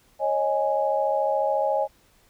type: chord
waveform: sine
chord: C# suspended second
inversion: none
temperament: equal with one note detuned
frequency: 548.3 / 622.3 / 830.6 Hz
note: C#5 / D#5 / G#5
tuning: -19 / 0 / 0 cents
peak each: -25 dBFS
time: 0.19-1.88 s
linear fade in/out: 50 ms
effects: pink hiss -60 dBFS RMS until 2.29 s